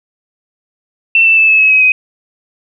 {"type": "tone with pitch steps", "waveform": "sine", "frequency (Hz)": [2687, 2658, 2629, 2600, 2572, 2544, 2516], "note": ["E7", "E7", "E7", "E7", "E7", "D#7", "D#7"], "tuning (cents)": [33, 14, -5, -24, -43, 38, 19], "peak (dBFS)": -5, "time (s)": [1.15, 1.92], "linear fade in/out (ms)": 2, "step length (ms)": 110, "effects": []}